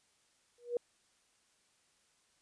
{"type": "tone with exponential growth", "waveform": "sine", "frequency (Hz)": 480.8, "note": "B4", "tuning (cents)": -46, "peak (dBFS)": -27, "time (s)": [0.58, 0.77], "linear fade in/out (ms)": 2, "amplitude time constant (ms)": 41, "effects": ["white hiss -72 dBFS RMS until 2.41 s", "resampled to 22050 Hz"]}